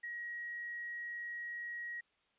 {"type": "tone with quantisation", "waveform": "sine", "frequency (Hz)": 1899, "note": "A#6", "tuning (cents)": 32, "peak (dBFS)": -40, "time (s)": [0.03, 2.01], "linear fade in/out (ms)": 10, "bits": 11, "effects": ["white hiss -75 dBFS RMS until 2.38 s", "resampled to 8000 Hz"]}